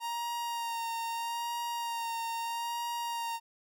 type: tone with vibrato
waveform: 45% pulse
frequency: 932.3 Hz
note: A#5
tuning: in tune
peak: -33 dBFS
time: 0-3.4 s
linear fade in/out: 50 ms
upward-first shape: sine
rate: 0.78 Hz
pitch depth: 24 cents each way
effects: none